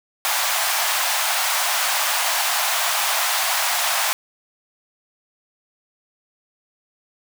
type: high-pass noise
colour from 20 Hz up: pink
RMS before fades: -21 dBFS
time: 0.25-4.13 s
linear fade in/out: 0 ms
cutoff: 670 Hz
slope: 48 dB/octave
effects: none